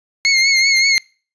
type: tone with vibrato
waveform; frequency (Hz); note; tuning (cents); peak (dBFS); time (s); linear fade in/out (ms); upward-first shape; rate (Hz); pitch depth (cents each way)
25% pulse; 2159; C#7; -46; -7; 0.25-0.98; 0; triangle; 5.2; 56
effects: noise-tail reverb RT60 0.4 s tail -26 dB re dry + resampled to 22050 Hz